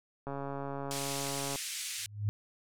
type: click train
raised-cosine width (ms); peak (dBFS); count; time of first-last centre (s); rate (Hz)
1; -25; 180; 0.27-1.558; 139
type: band-pass noise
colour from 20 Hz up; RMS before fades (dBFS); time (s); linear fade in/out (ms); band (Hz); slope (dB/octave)
white; -39; 0.91-2.06; 0; 1900 to 10000; 24
type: tone with exponential growth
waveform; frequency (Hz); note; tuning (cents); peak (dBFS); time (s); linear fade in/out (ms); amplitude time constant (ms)
sine; 103.83; G#2; 0; -25; 1.98-2.29; 0; 67
effects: none